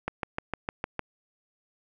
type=click train; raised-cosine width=0.5 ms; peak=-14 dBFS; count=7; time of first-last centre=0.08-0.993 s; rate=6.57 Hz; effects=none